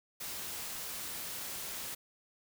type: noise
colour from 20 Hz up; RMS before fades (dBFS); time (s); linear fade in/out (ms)
white; -41; 0.2-1.95; 10
effects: none